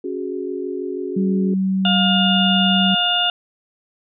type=chord; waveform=sine; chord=C# suspended fourth; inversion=none; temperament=just; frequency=277.2 / 369.6 / 415.8 Hz; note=C#4 / F#4 / G#4; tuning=0 / -2 / +2 cents; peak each=-29 / -25 / -29 dBFS; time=0.04-1.54 s; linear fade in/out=5 ms
type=tone with pitch glide; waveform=sine; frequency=191.8 to 190.59 Hz; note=G3 to G3; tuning=-37 to -48 cents; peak=-16 dBFS; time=1.16-2.95 s; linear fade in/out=10 ms; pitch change=-11 cents; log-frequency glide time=1.31-1.57 s
type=harmonic tone; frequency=710 Hz; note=F5; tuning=28 cents sharp; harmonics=1 / 2 / 4 / 5; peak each=-23 / -24 / -18 / -22 dBFS; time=1.85-3.3 s; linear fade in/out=2 ms
effects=none